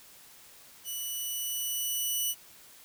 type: tone with level ramp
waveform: 5% pulse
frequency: 2960 Hz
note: F#7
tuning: in tune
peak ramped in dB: -26 to -19 dBFS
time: 0.84-2.35 s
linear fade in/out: 50 ms
effects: white hiss -54 dBFS RMS until 2.84 s